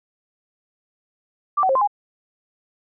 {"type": "tone with pitch steps", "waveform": "sine", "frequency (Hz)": [1174, 754, 534, 1041, 821], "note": ["D6", "F#5", "C5", "C6", "G#5"], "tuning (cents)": [-1, 32, 35, -9, -20], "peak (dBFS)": -15, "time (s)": [1.57, 1.875], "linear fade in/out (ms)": 10, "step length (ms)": 61, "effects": []}